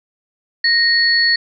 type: tone pair together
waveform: sine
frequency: 1864.7 / 4395 Hz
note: A#6 / C#8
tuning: 0 / -16 cents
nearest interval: octave + minor third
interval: 1484 cents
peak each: -14 dBFS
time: 0.64-1.36 s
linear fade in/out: 5 ms
effects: none

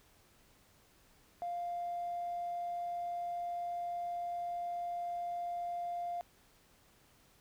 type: tone with tanh clipping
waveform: triangle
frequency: 698.5 Hz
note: F5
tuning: in tune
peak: -35 dBFS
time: 1.42-6.21 s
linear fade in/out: 0 ms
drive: 1 dB
effects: pink hiss -66 dBFS RMS until 7.4 s

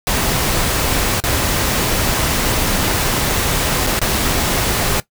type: noise with dropouts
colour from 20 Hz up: pink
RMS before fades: -17 dBFS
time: 0.07-5 s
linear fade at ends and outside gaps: 1 ms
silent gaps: 1.202-1.238 / 3.866-3.87 / 3.992-4.015 s
effects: noise-tail reverb RT60 0.1 s tail -18 dB re dry

